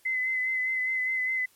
sine tone with vibrato, 2037 Hz, C7, 47 cents flat, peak -25 dBFS, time 0.05-1.46 s, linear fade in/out 10 ms, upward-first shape sine, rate 4.9 Hz, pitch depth 25 cents each way, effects white hiss -62 dBFS RMS until 1.55 s + MP3 64 kbps

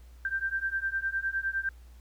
sine beating tone pair, 1568 / 1577.8 Hz, G6 / G6, 0 / +11 cents, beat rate 9.8 Hz, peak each -32 / -31 dBFS, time 0.25-1.69 s, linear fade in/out 2 ms, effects added 60 Hz sine -48 dBFS peak until 2 s + pink hiss -64 dBFS RMS until 2 s

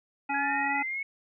harmonic tone, 280 Hz, C#4, 18 cents sharp, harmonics 1 / 3 / 5 / 7 / 9, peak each -36 / -29 / -37 / -38 / -34 dBFS, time 0.29-0.83 s, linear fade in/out 10 ms
sine linear sweep, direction up, 1661.2 to 2213 Hz, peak -30 dBFS, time 0.34-1.03 s, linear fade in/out 5 ms
effects none

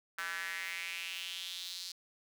square tone with high-pass filter sweep, 89.8 Hz, F2, 49 cents sharp, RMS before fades -41 dBFS, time 0.18-1.92 s, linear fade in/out 5 ms, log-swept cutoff 1500 to 4500 Hz, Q 3.9, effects none

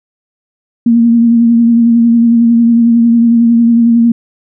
sine tone with vibrato, 233.1 Hz, A#3, in tune, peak -4 dBFS, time 0.86-4.12 s, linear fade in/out 5 ms, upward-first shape triangle, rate 11 Hz, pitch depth 34 cents each way, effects none

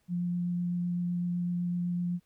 sine tone with vibrato, 175.7 Hz, F3, 11 cents sharp, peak -28 dBFS, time 0.08-2.2 s, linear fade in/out 50 ms, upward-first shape sine, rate 7.9 Hz, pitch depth 8 cents each way, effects pink hiss -73 dBFS RMS until 2.25 s

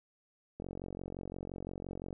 click train, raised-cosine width 2 ms, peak -28 dBFS, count 71, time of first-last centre 0.6-2.128 s, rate 45.8 Hz, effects none

